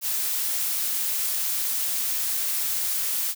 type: noise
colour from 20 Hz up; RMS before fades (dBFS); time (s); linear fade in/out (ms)
blue; -26; 0.01-3.35; 50
effects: none